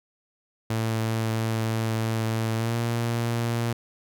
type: tone with pitch glide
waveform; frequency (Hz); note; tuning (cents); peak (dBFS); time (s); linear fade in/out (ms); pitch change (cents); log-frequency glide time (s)
sawtooth; 112.1 to 117.06; A2 to A#2; +33 to +8; -20; 0.7-3.73; 5; +75; 2.54-2.76
effects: none